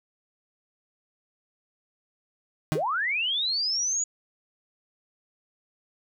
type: tone with exponential decay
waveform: 35% pulse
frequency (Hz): 155.56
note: D#3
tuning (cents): 0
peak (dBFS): -17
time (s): 2.72-2.84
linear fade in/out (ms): 0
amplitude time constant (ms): 25
type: linear sweep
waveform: sine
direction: up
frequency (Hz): 352.1 to 6900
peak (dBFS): -24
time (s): 2.75-4.04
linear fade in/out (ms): 5
effects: none